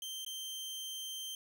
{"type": "tone with dropouts", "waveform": "sawtooth", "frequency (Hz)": 3136, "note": "G7", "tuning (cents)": 0, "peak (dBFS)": -37, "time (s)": [0.02, 1.35], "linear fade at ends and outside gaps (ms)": 2, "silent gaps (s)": [0.249, 0.263], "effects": []}